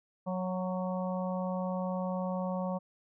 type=harmonic tone with a mistuned harmonic; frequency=184 Hz; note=F#3; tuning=9 cents flat; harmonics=1 / 3 / 4 / 5 / 6; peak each=-33 / -36 / -42 / -42 / -44 dBFS; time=0.26-2.79 s; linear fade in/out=20 ms; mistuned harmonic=6; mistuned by=+16 cents; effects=none